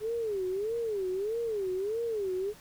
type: tone with vibrato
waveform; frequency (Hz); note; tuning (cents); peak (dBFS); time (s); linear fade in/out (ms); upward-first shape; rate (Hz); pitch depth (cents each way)
sine; 415.3; G#4; 0; -29; 0-2.54; 50; sine; 1.6; 210
effects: pink hiss -54 dBFS RMS until 2.6 s